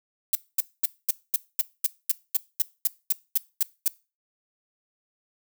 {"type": "noise bursts", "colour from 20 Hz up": "violet", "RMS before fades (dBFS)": -21, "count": 15, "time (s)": [0.33, 3.88], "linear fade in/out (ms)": 2, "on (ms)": 22, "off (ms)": 230, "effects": ["noise-tail reverb RT60 0.3 s tail -21 dB re dry"]}